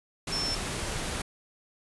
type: tone in noise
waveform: sine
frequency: 5370 Hz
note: E8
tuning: 31 cents sharp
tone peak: -29 dBFS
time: 0.32-0.55 s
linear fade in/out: 5 ms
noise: pink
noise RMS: -33 dBFS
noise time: 0.27-1.22 s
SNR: +1 dB
effects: resampled to 24000 Hz

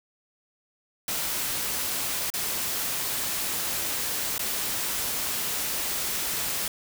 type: noise with dropouts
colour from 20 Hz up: white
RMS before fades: -29 dBFS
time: 1.08-6.68 s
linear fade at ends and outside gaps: 2 ms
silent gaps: 2.302-2.338 / 4.381-4.393 s
effects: none

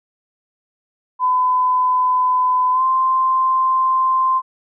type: tone with pitch glide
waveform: sine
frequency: 1009 to 1042.8 Hz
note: B5 to C6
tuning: +37 to -6 cents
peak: -13 dBFS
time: 1.19-4.42 s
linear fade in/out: 50 ms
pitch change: +57 cents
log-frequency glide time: 2.72-2.83 s
effects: none

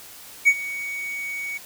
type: tone with ADSR envelope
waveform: triangle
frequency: 2240 Hz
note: C#7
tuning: 18 cents sharp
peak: -8 dBFS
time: 0.45-1.58 s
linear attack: 28 ms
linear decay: 56 ms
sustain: -18 dB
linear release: 10 ms
effects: white hiss -43 dBFS RMS until 1.65 s

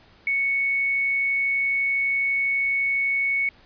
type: tone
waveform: sine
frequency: 2217 Hz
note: C#7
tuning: in tune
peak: -20 dBFS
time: 0.27-3.49 s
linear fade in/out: 2 ms
effects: pink hiss -54 dBFS RMS until 3.65 s + resampled to 11025 Hz

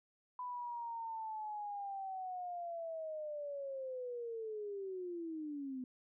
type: linear sweep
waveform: sine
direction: down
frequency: 1000 to 250.3 Hz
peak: -40 dBFS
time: 0.39-5.84 s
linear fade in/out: 2 ms
effects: none

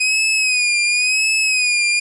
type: tone with vibrato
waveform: sawtooth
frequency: 2498 Hz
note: D#7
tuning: 6 cents sharp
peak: -11 dBFS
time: 0-2 s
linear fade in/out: 10 ms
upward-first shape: sine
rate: 0.94 Hz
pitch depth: 70 cents each way
effects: resampled to 24000 Hz + 8-bit

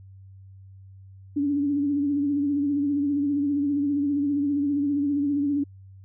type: tone with vibrato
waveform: sine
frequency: 286 Hz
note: D4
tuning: 46 cents flat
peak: -21 dBFS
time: 1.36-5.64 s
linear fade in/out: 10 ms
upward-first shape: sine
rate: 15 Hz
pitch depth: 47 cents each way
effects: added 96 Hz sine -44 dBFS peak until 6.04 s

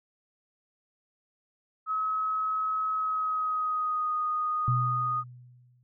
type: tone with pitch glide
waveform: sine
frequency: 1281 to 1238.1 Hz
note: E6 to D#6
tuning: -50 to -9 cents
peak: -26 dBFS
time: 1.86-5.24 s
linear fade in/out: 50 ms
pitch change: -59 cents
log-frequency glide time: 2.92-4.16 s
type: tone with exponential decay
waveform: sine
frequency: 123.47 Hz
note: B2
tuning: in tune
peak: -22 dBFS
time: 4.68-5.83 s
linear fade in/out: 0 ms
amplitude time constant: 250 ms
effects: none

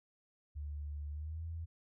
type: tone with pitch glide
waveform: sine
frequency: 73.4 to 82.39 Hz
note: D2 to E2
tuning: 0 to 0 cents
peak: -39 dBFS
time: 0.55-1.66 s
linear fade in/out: 20 ms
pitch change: +200 cents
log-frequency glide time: 1.11-1.44 s
effects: none

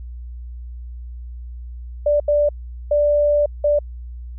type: tone bursts at uneven times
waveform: sine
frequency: 587.3 Hz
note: D5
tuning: in tune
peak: -13 dBFS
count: 4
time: 2.06-2.2 / 2.28-2.49 / 2.91-3.46 / 3.64-3.79 s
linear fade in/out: 5 ms
effects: added 60 Hz sine -30 dBFS peak until 4.38 s

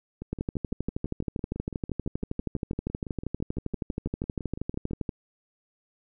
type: two click trains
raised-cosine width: 3 ms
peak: -16 / -23 dBFS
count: 61 / 29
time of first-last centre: 0.33-5.092 / 0.22-4.91 s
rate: 12.6 / 5.97 Hz
effects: none

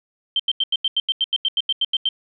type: tone bursts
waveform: sine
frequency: 3133 Hz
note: G7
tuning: 2 cents flat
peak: -16 dBFS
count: 15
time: 0.36-2.089 s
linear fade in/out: 2 ms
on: 35 ms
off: 86 ms
effects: none

